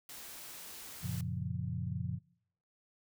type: noise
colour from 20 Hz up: white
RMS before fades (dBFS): -48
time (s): 0.09-1.21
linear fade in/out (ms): 2
type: chord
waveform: sine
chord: Gb major seventh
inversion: none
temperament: equal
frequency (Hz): 92.5 / 116.54 / 138.59 / 174.61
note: Gb2 / Bb2 / Db3 / F3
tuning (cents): 0 / 0 / 0 / 0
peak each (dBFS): -40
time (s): 1.01-2.2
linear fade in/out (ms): 50
effects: noise-tail reverb RT60 0.7 s tail -24 dB re dry